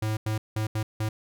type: tone bursts at uneven times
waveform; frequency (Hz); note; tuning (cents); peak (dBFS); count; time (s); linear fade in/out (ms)
square; 108.5; A2; -24; -26; 5; 0.02-0.17 / 0.26-0.38 / 0.56-0.67 / 0.75-0.83 / 1-1.09; 5
effects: none